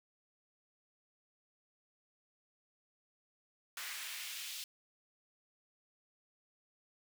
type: noise with high-pass filter sweep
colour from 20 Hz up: pink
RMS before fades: -44 dBFS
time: 3.77-4.64 s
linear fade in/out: 2 ms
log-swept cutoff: 1600 to 3400 Hz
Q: 1.4
effects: none